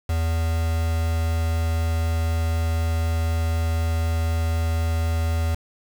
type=tone with quantisation; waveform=triangle; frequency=82 Hz; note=E2; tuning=9 cents flat; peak=-18 dBFS; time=0.09-5.55 s; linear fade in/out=5 ms; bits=5; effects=none